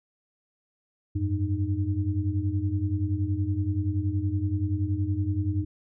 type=tone cluster; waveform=sine; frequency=91.4 / 102 / 305.5 Hz; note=F#2 / G#2 / D#4; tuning=-21 / -31 / -32 cents; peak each=-27 / -28 / -31 dBFS; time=1.15-5.65 s; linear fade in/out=10 ms; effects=none